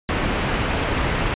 pink low-pass noise, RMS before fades -22 dBFS, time 0.09-1.34 s, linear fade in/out 0 ms, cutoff 3100 Hz, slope 24 dB/octave, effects resampled to 8000 Hz

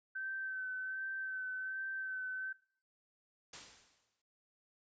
sine tone with vibrato, 1537 Hz, G6, 35 cents flat, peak -38 dBFS, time 0.15-2.53 s, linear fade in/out 10 ms, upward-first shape sine, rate 1.3 Hz, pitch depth 24 cents each way
white noise with exponential decay, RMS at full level -46 dBFS, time 3.53-4.22 s, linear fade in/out 5 ms, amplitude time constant 150 ms
effects noise-tail reverb RT60 0.5 s tail -20 dB re dry + resampled to 16000 Hz

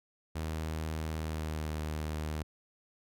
sawtooth tone with pitch glide, 79 to 77.11 Hz, D#2 to D#2, +27 to -15 cents, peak -30 dBFS, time 0.35-2.43 s, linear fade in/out 10 ms, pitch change -42 cents, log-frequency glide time 1.14-1.75 s, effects none

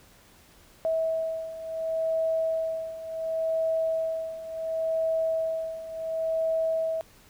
sine beating tone pair, 647 / 647.7 Hz, E5 / E5, -32 / -31 cents, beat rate 0.7 Hz, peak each -31 / -27 dBFS, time 0.85-7.01 s, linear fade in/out 0 ms, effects pink hiss -56 dBFS RMS until 7.29 s

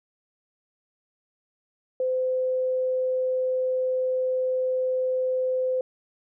sine tone, 513 Hz, C5, 34 cents flat, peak -22 dBFS, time 2-5.81 s, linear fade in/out 2 ms, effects none

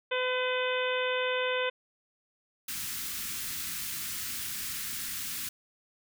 harmonic tone, 506 Hz, B4, 42 cents sharp, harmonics 1 / 2 / 3 / 4 / 5 / 6 / 7, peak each -30 / -36 / -35 / -38 / -36 / -39 / -39 dBFS, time 0.11-1.7 s, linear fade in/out 10 ms
white band-stop noise, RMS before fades -36 dBFS, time 2.68-5.49 s, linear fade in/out 5 ms, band 290 to 1300 Hz, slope 24 dB/octave
effects none

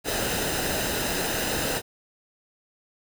pink noise with comb filter, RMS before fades -27 dBFS, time 0.04-1.82 s, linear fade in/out 50 ms, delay 0.89 ms, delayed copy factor -0.55, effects none

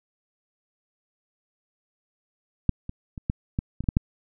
clicks, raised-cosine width 5 ms, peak -6 / -20 / -23 / -11 / -12 / -16 / -27 / -8 / -6 dBFS, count 9, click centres 2.693 / 2.894 / 3.178 / 3.299 / 3.589 / 3.806 / 3.84 / 3.888 / 3.969 s, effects none

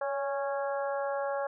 harmonic tone with a mistuned harmonic, 275.7 Hz, C#4, 9 cents flat, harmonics 2 / 3 / 4 / 5 / 6, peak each -31 / -36 / -40 / -42 / -43 dBFS, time 0.01-1.47 s, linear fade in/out 5 ms, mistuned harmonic 2, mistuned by +28 cents, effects none

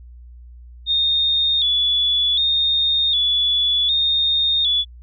sine tone with vibrato, 3551 Hz, A7, 15 cents sharp, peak -15 dBFS, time 0.86-4.85 s, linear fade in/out 50 ms, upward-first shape square, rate 0.66 Hz, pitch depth 60 cents each way, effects added 60 Hz sine -38 dBFS peak until 5.02 s

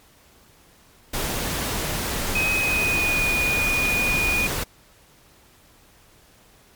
pink noise, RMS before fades -26 dBFS, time 1.13-4.64 s, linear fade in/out 10 ms
sine tone with pitch glide, 2522 to 2457 Hz, D#7 to D#7, +23 to -22 cents, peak -20 dBFS, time 2.35-4.47 s, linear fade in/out 5 ms, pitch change -45 cents, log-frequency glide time 2.56-3.22 s
effects pink hiss -54 dBFS RMS until 6.75 s + MP3 96 kbps

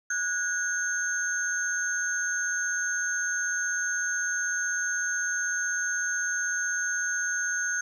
sine tone cluster, 1463 / 1639 / 6360 Hz, F#6 / G#6 / G8, -20 / -23 / +24 cents, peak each -28 / -33 / -30 dBFS, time 0.1-7.81 s, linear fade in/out 5 ms, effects tanh soft clip ceiling -17 dBFS + 10-bit

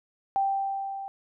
sine tone with level ramp, 784 Hz, G5, in tune, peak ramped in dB -21 to -34 dBFS, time 0.36-1.08 s, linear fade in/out 0 ms, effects none

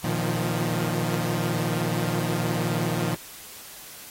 sawtooth chord, Bb suspended fourth, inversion none, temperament equal with one note detuned, 118.37 / 155.56 / 174.61 Hz, Bb2 / Eb3 / F3, +27 / 0 / 0 cents, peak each -25 dBFS, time 0.04-3.15 s, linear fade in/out 5 ms, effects white hiss -43 dBFS RMS until 4.1 s + AAC 48 kbps

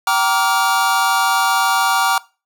square tone cluster, 771 / 938 / 1162 / 1407 Hz, G5 / A#5 / D6 / F6, -29 / +11 / -19 / +12 cents, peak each -20 dBFS, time 0.07-2.18 s, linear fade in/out 2 ms, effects noise-tail reverb RT60 0.3 s tail -21 dB re dry

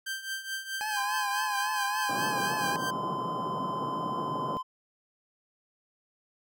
sawtooth tone with tremolo, 1568 Hz, G6, in tune, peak -27 dBFS, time 0.06-2.91 s, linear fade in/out 10 ms, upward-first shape triangle, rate 4.7 Hz, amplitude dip 80%
25% pulse tone with vibrato, 831 Hz, G#5, 1 cent sharp, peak -27 dBFS, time 0.81-2.76 s, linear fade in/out 0 ms, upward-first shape triangle, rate 3.6 Hz, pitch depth 74 cents each way
triangle tone, 1026 Hz, C6, 34 cents flat, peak -30 dBFS, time 0.96-4.63 s, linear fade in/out 20 ms
pink band-pass noise, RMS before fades -36 dBFS, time 2.09-4.57 s, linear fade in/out 0 ms, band 130 to 1200 Hz, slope 48 dB/octave
effects none

